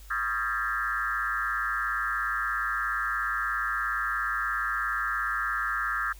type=tone with frequency modulation; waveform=sine; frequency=1480 Hz; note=F#6; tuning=in tune; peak=-26 dBFS; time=0.1-6.13 s; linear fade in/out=10 ms; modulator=117 Hz; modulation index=2.5; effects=added 50 Hz sine -45 dBFS peak until 6.19 s + white hiss -55 dBFS RMS until 6.19 s